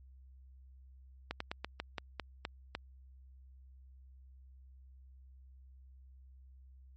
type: slowing click train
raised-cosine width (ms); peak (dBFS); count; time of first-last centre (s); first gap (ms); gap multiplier
0.3; -21; 9; 1.31-2.751; 94; 1.18
effects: added 65 Hz sine -54 dBFS peak until 6.96 s + MP3 32 kbps